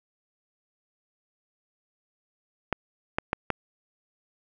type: clicks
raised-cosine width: 0.5 ms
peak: -9 dBFS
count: 4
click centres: 2.727 / 3.185 / 3.331 / 3.503 s
effects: none